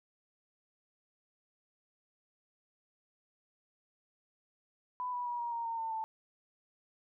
sine tone with pitch steps, 996 / 979.5 / 963.2 / 947.2 / 931.5 / 916 / 900.8 / 885.8 Hz, B5 / B5 / B5 / A#5 / A#5 / A#5 / A5 / A5, +14 / -15 / -44 / +27 / -2 / -31 / +40 / +11 cents, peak -34 dBFS, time 5-6.04 s, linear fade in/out 0 ms, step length 130 ms, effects none

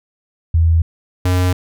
sine / square tone pair in turn, 82.2 / 90.78 Hz, E2 / F#2, -4 / -32 cents, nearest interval major second, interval 172 cents, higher second, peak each -9 / -13 dBFS, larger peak first, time 0.54-0.82 / 1.25-1.53 s, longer neither, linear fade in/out 5 ms, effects none

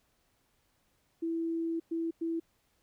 sine tone bursts at uneven times, 330.3 Hz, E4, 4 cents sharp, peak -30 dBFS, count 3, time 1.22-1.8 / 1.91-2.11 / 2.21-2.4 s, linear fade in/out 10 ms, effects pink hiss -73 dBFS RMS until 2.82 s

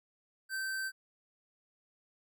square tone, 1551 Hz, G6, 19 cents flat, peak -35 dBFS, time 0.49-0.92 s, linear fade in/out 50 ms, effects none

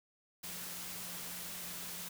sine tone in noise, 177.1 Hz, F3, 24 cents sharp, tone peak -55 dBFS, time 0.43-2.09 s, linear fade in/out 10 ms, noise white, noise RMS -44 dBFS, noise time 0.43-2.09 s, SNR -14 dB, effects none

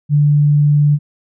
sine tone, 146.83 Hz, D3, in tune, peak -8 dBFS, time 0.09-0.99 s, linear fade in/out 50 ms, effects none

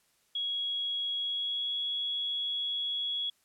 sine tone with pitch glide, 3322 to 3349 Hz, G#7 to G#7, 0 to +14 cents, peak -30 dBFS, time 0.35-3.3 s, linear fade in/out 5 ms, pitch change +14 cents, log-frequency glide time 1.17-1.76 s, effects white hiss -70 dBFS RMS until 3.44 s + low-pass 12000 Hz 12 dB/octave

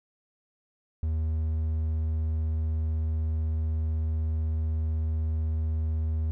triangle tone, 79 Hz, D#2, 27 cents sharp, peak -23 dBFS, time 1.03-6.31 s, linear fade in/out 0 ms, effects none

